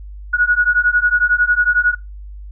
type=beating tone pair; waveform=sine; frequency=1452 / 1463 Hz; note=F#6 / F#6; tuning=-33 / -20 cents; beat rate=11 Hz; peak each=-15 dBFS; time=0.33-1.95 s; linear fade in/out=10 ms; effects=noise-tail reverb RT60 0.2 s tail -22 dB re dry + added 50 Hz sine -30 dBFS peak until 2.51 s